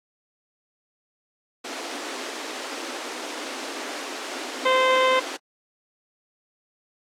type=high-pass noise; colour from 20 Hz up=pink; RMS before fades=-33 dBFS; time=1.64-5.37 s; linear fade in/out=10 ms; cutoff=250 Hz; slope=96 dB/octave
type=harmonic tone; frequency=518 Hz; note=C5; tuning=17 cents flat; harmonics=1 / 2 / 3 / 4 / 5 / 6 / 7; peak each=-20 / -21 / -30 / -26 / -34 / -30 / -33 dBFS; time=4.65-5.2 s; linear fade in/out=10 ms
effects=low-pass 7000 Hz 12 dB/octave + AAC 64 kbps